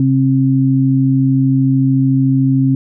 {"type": "tone pair together", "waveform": "sine", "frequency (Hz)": [133.45, 266.9], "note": ["C3", "C4"], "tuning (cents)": [35, 35], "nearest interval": "octave", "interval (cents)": 1200, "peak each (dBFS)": -12, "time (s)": [0, 2.75], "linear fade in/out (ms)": 2, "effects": []}